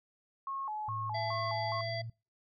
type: tone with vibrato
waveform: sine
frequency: 963 Hz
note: B5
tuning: 44 cents flat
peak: -35 dBFS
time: 0.47-1.81 s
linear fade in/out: 2 ms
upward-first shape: square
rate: 2.4 Hz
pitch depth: 210 cents each way
type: tone with pitch glide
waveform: sine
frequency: 110 to 114.61 Hz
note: A2 to A#2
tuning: 0 to -29 cents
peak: -39 dBFS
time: 0.88-2.1 s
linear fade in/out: 5 ms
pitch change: +71 cents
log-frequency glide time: 1.8-1.91 s
type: harmonic tone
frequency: 671 Hz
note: E5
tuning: 31 cents sharp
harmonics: 1 / 3 / 5 / 7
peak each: -37 / -42 / -50 / -42 dBFS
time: 1.14-2.02 s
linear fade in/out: 10 ms
effects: noise-tail reverb RT60 0.3 s tail -25 dB re dry